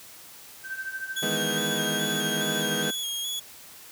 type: tone with tremolo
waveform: sine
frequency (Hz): 1556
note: G6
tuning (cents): -13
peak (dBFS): -28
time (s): 0.63-2.95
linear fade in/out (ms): 50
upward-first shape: triangle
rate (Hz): 13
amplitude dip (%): 80
type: tone with vibrato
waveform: sawtooth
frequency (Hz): 3322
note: G#7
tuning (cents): 0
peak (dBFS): -26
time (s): 1.16-3.4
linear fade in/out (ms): 10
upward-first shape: square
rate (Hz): 2.4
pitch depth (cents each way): 30
type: chord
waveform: 20% pulse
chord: E major seventh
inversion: third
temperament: equal with one note detuned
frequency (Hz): 156.19 / 164.81 / 207.7 / 246.9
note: D#3 / E3 / G#3 / B3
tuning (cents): +7 / 0 / 0 / 0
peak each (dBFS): -30 / -32 / -26 / -29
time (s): 1.22-2.91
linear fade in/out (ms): 10
effects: white hiss -47 dBFS RMS until 3.91 s + high-pass 60 Hz 12 dB/octave